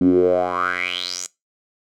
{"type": "tone with band-pass filter sweep", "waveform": "10% pulse", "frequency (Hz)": 89.7, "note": "F2", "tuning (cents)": 47, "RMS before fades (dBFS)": -19, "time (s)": [0.01, 1.27], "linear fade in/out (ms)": 5, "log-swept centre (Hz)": [230, 7400], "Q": 6.7, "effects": ["noise-tail reverb RT60 0.2 s tail -21 dB re dry"]}